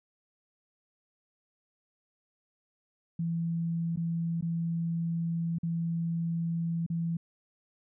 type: tone with dropouts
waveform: sine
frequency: 167.1 Hz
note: E3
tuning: 24 cents sharp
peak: -28 dBFS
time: 3.19-7.17 s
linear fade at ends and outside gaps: 5 ms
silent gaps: 3.961-3.972 / 4.411-4.424 / 5.585-5.631 / 6.864-6.9 s
effects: none

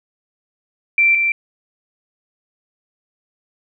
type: tone pair in turn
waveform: sine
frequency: 2349 / 2349 Hz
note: D7 / D7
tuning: 0 / 0 cents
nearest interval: unison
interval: 0 cents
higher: neither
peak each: -10 / -14 dBFS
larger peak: first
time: 0.98-1.15 / 1.15-1.32 s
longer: neither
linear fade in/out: 2 ms
effects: none

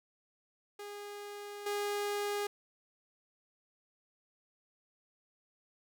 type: tone with level steps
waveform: sawtooth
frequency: 410 Hz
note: G#4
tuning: 22 cents flat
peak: -39 / -29 dBFS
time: 0.79-2.47 s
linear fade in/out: 5 ms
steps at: 1.66 s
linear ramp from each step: 5 ms
effects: none

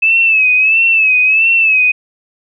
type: tone with vibrato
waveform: sine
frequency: 2600 Hz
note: E7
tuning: 24 cents flat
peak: -7 dBFS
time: 0.02-1.92 s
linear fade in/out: 10 ms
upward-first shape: sine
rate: 1.5 Hz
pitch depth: 73 cents each way
effects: none

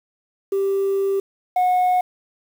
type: tone pair in turn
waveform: sine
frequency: 392 / 729.2 Hz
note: G4 / F#5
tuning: 0 / -25 cents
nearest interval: major seventh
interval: 1075 cents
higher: second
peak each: -16 / -12 dBFS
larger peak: second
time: 0.52-1.2 / 1.56-2.01 s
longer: first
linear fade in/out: 5 ms
effects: tanh soft clip ceiling -14 dBFS + 7-bit

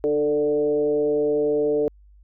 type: tone with frequency modulation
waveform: sine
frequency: 444.9 Hz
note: A4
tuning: 19 cents sharp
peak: -18 dBFS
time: 0.04-1.88 s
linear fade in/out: 0 ms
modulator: 146 Hz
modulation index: 0.73
effects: added 50 Hz sine -48 dBFS peak until 2.23 s

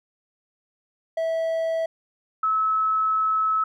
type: tone pair in turn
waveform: triangle / sine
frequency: 653 / 1296.2 Hz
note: E5 / E6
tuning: -17 / -30 cents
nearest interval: octave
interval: 1187 cents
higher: second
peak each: -20 / -19 dBFS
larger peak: second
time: 1.17-1.86 / 2.43-3.64 s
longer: second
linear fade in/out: 5 ms
effects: none

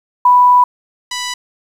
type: tone pair in turn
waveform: sine / 5% pulse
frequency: 987.8 / 987.8 Hz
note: B5 / B5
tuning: 0 / 0 cents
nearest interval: unison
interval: 0 cents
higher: neither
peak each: -5 dBFS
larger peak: neither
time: 0.25-0.64 / 1.11-1.34 s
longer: first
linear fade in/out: 5 ms
effects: low-pass 6000 Hz 12 dB/octave + 7-bit

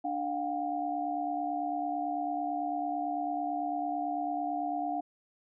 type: tone cluster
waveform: sine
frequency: 294.9 / 712 / 781 Hz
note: D4 / F5 / G5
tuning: +7 / +33 / -7 cents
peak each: -36 / -32 / -38 dBFS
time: 0.04-5.01 s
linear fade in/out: 10 ms
effects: none

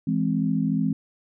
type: chord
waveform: sine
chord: E augmented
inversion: none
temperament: equal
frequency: 164.81 / 207.7 / 261.6 Hz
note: E3 / G#3 / B#3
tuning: 0 / 0 / 0 cents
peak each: -25 dBFS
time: 0.07-0.93 s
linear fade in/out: 5 ms
effects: none

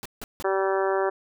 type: noise bursts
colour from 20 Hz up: pink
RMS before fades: -36 dBFS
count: 3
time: 0.03-0.425 s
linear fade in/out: 0 ms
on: 25 ms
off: 160 ms
type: harmonic tone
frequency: 192.9 Hz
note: G3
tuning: 28 cents flat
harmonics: 2 / 3 / 4 / 5 / 6 / 7 / 8 / 9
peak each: -24 / -28 / -30 / -32 / -34 / -35 / -36 / -37 dBFS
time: 0.44-1.1 s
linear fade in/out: 10 ms
effects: none

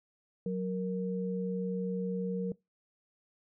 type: tone pair together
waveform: sine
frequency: 184.65 / 466 Hz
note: F#3 / A#4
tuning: -3 / -1 cents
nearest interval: octave + major third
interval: 1602 cents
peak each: -32 / -35 dBFS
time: 0.46-2.52 s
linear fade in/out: 2 ms
effects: noise-tail reverb RT60 0.2 s tail -22 dB re dry

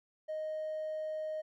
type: tone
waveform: triangle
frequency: 622.3 Hz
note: D#5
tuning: in tune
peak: -32 dBFS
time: 0.28-1.42 s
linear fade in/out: 20 ms
effects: tanh soft clip ceiling -31 dBFS

